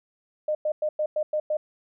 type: tone bursts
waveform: sine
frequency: 610 Hz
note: D#5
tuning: 34 cents flat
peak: -22 dBFS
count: 7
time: 0.48-1.57 s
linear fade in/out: 5 ms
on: 70 ms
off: 100 ms
effects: none